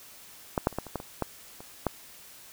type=clicks; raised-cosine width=1 ms; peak=-11 / -8 / -29 / -15 / -27 / -16 / -25 / -13 / -29 / -11 dBFS; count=10; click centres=0.578 / 0.671 / 0.727 / 0.786 / 0.867 / 0.957 / 1.001 / 1.223 / 1.605 / 1.867 s; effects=white hiss -50 dBFS RMS until 2.52 s